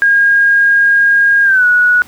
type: tone with pitch glide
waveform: sine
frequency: 1625 to 1464.5 Hz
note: G#6 to F#6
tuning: -38 to -18 cents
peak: -6 dBFS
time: 0.02-2.02 s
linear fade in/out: 0 ms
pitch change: -180 cents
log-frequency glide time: 1.44-1.65 s
effects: pink hiss -40 dBFS RMS until 2.07 s + high-pass 80 Hz 12 dB/octave